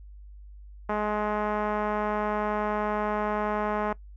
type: tone with low-pass filter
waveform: 5% pulse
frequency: 210.5 Hz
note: G#3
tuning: 24 cents sharp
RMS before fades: -28 dBFS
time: 0.89-3.93 s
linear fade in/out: 5 ms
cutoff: 1000 Hz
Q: 1
effects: noise-tail reverb RT60 0.1 s tail -20 dB re dry + added 50 Hz sine -43 dBFS peak until 4.16 s